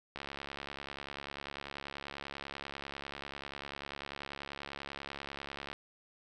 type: click train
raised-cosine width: 0.3 ms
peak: -25 dBFS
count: 392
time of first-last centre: 0.16-5.73 s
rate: 70.2 Hz
effects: none